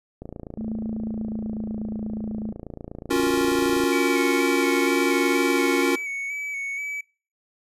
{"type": "click train", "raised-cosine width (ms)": 2, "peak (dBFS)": -22, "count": 103, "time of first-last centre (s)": [0.22, 3.837], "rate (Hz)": 28.2}
{"type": "tone with pitch glide", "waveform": "sine", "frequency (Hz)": [220, 216.1], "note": ["A3", "A3"], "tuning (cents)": [0, -31], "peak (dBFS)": -27, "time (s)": [0.57, 2.53], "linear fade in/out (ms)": 20, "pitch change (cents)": -31, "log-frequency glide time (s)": [0.96, 1.82]}
{"type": "chord", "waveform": "square", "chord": "Gb major seventh", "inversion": "second", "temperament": "equal", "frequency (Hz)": [277.2, 349.2, 370, 466.2], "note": ["Db4", "F4", "Gb4", "Bb4"], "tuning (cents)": [0, 0, 0, 0], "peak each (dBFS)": [-24, -24, -28, -28], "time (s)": [3.1, 5.96], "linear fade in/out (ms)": 10}
{"type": "tone with vibrato", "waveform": "triangle", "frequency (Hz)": 2255, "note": "C#7", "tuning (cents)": 29, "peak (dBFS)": -26, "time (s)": [3.92, 7.01], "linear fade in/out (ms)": 5, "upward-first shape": "square", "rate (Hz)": 2.1, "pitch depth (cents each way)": 27}
{"effects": ["noise-tail reverb RT60 0.4 s tail -24 dB re dry", "resampled to 32000 Hz"]}